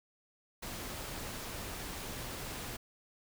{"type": "noise", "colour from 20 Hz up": "pink", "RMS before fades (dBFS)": -42, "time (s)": [0.62, 2.77], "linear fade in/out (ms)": 10, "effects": []}